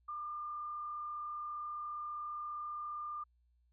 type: tone with frequency modulation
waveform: sine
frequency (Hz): 1199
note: D6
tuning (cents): +36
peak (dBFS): -39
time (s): 0.08-3.24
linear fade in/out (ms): 10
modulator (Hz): 34.9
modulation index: 0.37
effects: added 60 Hz sine -69 dBFS peak until 3.72 s